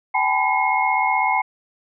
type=tone cluster; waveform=sine; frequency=778 / 854 / 1002 / 2161 Hz; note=G5 / G#5 / B5 / C#7; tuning=-13 / +48 / +25 / -45 cents; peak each=-22 dBFS; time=0.14-1.42 s; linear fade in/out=10 ms; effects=none